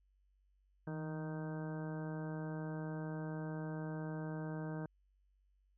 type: harmonic tone with a mistuned harmonic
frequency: 155.56 Hz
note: D#3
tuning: in tune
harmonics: 1 / 2 / 3 / 4 / 5 / 6 / 7 / 8 / 9 / 10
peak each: -41 / -46 / -50 / -51 / -57 / -55 / -63 / -60 / -65 / -55 dBFS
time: 0.87-4.86 s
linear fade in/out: 2 ms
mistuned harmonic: 1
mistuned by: +45 cents
effects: added 48 Hz sine -70 dBFS peak until 5.77 s